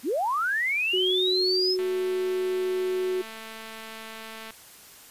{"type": "linear sweep", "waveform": "sine", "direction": "up", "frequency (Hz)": [210.4, 5274], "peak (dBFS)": -23, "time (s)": [0.03, 1.77], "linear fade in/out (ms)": 50}
{"type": "tone", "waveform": "sine", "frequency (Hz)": 370, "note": "F#4", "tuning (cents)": 0, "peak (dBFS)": -24, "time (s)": [0.93, 3.22], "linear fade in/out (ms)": 10}
{"type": "click train", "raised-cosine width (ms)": 0.3, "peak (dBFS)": -25, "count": 604, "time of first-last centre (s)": [1.79, 4.506], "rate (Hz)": 222}
{"effects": ["white hiss -49 dBFS RMS until 5.1 s", "resampled to 32000 Hz"]}